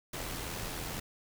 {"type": "noise with amplitude modulation", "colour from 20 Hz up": "pink", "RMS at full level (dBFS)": -37, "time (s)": [0.13, 1], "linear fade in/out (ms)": 5, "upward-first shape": "sine", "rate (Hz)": 83.8, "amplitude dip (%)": 40, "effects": []}